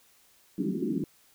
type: band-pass noise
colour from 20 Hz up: pink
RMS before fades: -30 dBFS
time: 0.58-1.04 s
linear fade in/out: 2 ms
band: 160 to 390 Hz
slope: 96 dB/octave
effects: white hiss -62 dBFS RMS until 1.34 s